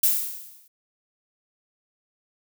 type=noise with exponential decay; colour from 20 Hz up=violet; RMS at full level=-17 dBFS; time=0.03-0.68 s; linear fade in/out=5 ms; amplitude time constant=140 ms; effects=none